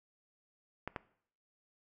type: clicks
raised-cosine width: 0.5 ms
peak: -22 dBFS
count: 2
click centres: 0.876 / 0.962 s
effects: noise-tail reverb RT60 0.6 s tail -19 dB re dry